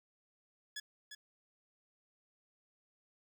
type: tone with echo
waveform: 15% pulse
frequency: 1695 Hz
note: G#6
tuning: 35 cents sharp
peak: -34 dBFS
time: 0.76-0.8 s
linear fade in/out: 5 ms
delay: 350 ms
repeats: 1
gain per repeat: -7 dB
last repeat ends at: 1.15 s
effects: 12-bit